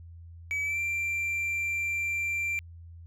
triangle tone with pitch glide, 2285 to 2360 Hz, D7 to D7, -48 to +8 cents, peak -26 dBFS, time 0.51-2.59 s, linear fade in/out 0 ms, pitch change +56 cents, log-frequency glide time 0.63-0.79 s, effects added 84 Hz sine -44 dBFS peak until 3.06 s

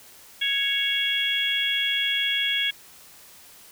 harmonic tone, 554.4 Hz, C#5, in tune, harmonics 3 / 4 / 5 / 6, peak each -30 / -28 / -30 / -24 dBFS, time 0.41-2.71 s, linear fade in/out 10 ms, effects white hiss -49 dBFS RMS until 3.71 s

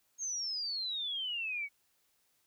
sine exponential sweep, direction down, 6570 to 2218 Hz, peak -34 dBFS, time 0.18-1.69 s, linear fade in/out 50 ms, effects white hiss -74 dBFS RMS until 2.46 s

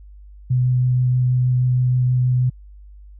sine tone with vibrato, 125.9 Hz, B2, 34 cents sharp, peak -14 dBFS, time 0.5-2.5 s, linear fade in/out 10 ms, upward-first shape triangle, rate 6.3 Hz, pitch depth 11 cents each way, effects added 50 Hz sine -39 dBFS peak until 3.19 s

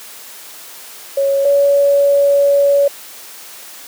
sine tone pair in turn, 553 / 564.6 Hz, C#5 / C#5, -4 / +32 cents, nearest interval unison, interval 36 cents, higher second, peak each -11 / -8 dBFS, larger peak second, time 1.17-1.45 / 1.45-2.88 s, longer second, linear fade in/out 5 ms, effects white hiss -35 dBFS RMS until 3.87 s + high-pass 300 Hz 12 dB/octave

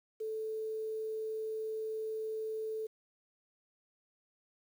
sine tone with quantisation, 438.3 Hz, A4, 7 cents flat, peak -35 dBFS, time 0.2-2.87 s, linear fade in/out 10 ms, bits 10, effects none

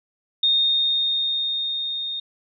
sine tone with level ramp, 3681 Hz, A#7, 23 cents flat, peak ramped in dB -15 to -26 dBFS, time 0.43-2.2 s, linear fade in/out 5 ms, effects none

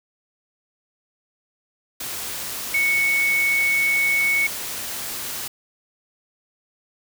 sine tone in noise, 2217 Hz, C#7, in tune, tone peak -17 dBFS, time 2.74-4.47 s, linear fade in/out 5 ms, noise white, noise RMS -30 dBFS, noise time 2-5.48 s, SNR +10 dB, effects none

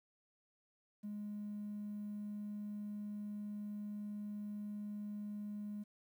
triangle tone, 207.7 Hz, G#3, in tune, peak -38 dBFS, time 1.03-5.84 s, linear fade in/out 20 ms, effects tanh soft clip ceiling -38 dBFS + 12-bit

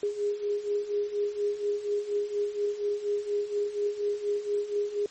sine beating tone pair, 408.6 / 412.8 Hz, G#4 / G#4, -28 / -10 cents, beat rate 4.2 Hz, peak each -32 / -28 dBFS, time 0.03-5.06 s, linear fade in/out 2 ms, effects white hiss -51 dBFS RMS until 5.1 s + MP3 32 kbps

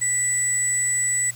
sine tone pair together, 1975.5 / 7902 Hz, B6 / B8, 0 / 0 cents, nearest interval 2 octaves, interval 2400 cents, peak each -27 / -20 dBFS, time 0.01-1.31 s, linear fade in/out 10 ms, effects added 120 Hz sine -42 dBFS peak until 1.35 s + white hiss -45 dBFS RMS until 1.35 s

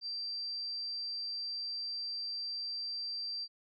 sine tone, 4699 Hz, D8, in tune, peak -36 dBFS, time 0.01-3.48 s, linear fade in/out 50 ms, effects none

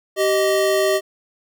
square tone pair together, 386.7 / 622.3 Hz, G4 / D#5, -24 / 0 cents, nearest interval minor sixth, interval 824 cents, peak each -19 dBFS, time 0.16-1.01 s, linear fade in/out 50 ms, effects none

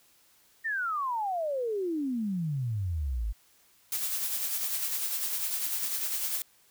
sine exponential sweep, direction down, 1864.7 to 49 Hz, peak -28 dBFS, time 0.64-3.33 s, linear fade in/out 20 ms
blue noise with tremolo, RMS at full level -30 dBFS, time 3.92-6.42 s, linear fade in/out 2 ms, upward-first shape sine, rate 10 Hz, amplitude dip 40%
effects white hiss -63 dBFS RMS until 6.7 s

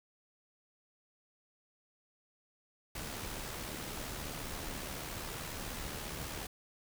pink noise with amplitude modulation, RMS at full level -40 dBFS, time 2.95-6.47 s, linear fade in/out 5 ms, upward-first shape sine, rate 74.5 Hz, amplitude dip 40%, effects none

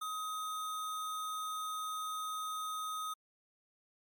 sine tone with sample-and-hold, 1261 Hz, D#6, 23 cents sharp, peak -36 dBFS, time 0.01-3.14 s, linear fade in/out 10 ms, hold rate 4900 Hz, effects MP3 96 kbps

